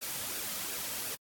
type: noise with flanger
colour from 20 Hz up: white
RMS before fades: -37 dBFS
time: 0.01-1.16 s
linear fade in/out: 20 ms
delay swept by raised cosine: 0.94 to 2.84 ms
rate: 2.8 Hz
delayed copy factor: -0.5
effects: AAC 64 kbps